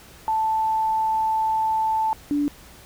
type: tone pair in turn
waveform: sine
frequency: 880 / 290.5 Hz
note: A5 / D4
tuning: 0 / -19 cents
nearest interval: octave + perfect fifth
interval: 1919 cents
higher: first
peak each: -19 dBFS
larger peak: neither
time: 0.28-2.13 / 2.31-2.48 s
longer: first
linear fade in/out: 0 ms
effects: added 62 Hz sine -53 dBFS peak until 2.85 s + pink hiss -47 dBFS RMS until 2.85 s